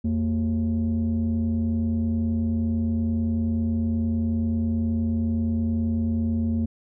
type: tone pair together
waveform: sine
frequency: 85.35 / 227.6 Hz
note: F2 / A#3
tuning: -39 / -41 cents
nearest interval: octave + perfect fourth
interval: 1698 cents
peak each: -23 / -21 dBFS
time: 0.04-6.66 s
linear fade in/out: 10 ms
effects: tanh soft clip ceiling -18 dBFS